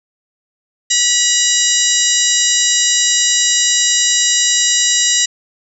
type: harmonic tone with a mistuned harmonic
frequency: 970 Hz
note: B5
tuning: 31 cents flat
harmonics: 2 / 3 / 4 / 5 / 6 / 7 / 8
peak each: -22 / -20 / -18 / -22 / -17 / -20 / -16 dBFS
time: 0.9-5.26 s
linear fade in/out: 10 ms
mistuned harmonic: 8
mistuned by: -57 cents
effects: none